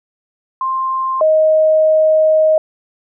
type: tone pair in turn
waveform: sine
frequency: 1052 / 626.7 Hz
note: C6 / D#5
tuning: +9 / +12 cents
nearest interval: major sixth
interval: 897 cents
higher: first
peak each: -15 / -8 dBFS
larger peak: second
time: 0.61-1.21 / 1.21-2.58 s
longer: second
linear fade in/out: 2 ms
effects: none